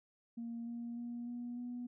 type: tone with pitch steps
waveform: sine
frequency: 233.1 / 235.8 / 238.5 / 241.3 / 244.1 Hz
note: A#3 / A#3 / A#3 / B3 / B3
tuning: 0 / +20 / +40 / -40 / -20 cents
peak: -39 dBFS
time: 0.37-1.87 s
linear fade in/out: 10 ms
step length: 300 ms
effects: tanh soft clip ceiling -36 dBFS